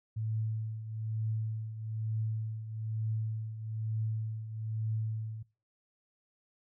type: tone with tremolo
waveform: sine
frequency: 110 Hz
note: A2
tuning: in tune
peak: -29 dBFS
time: 0.16-5.43 s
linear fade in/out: 10 ms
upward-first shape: triangle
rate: 1.1 Hz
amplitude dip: 70%
effects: noise-tail reverb RT60 0.3 s tail -22 dB re dry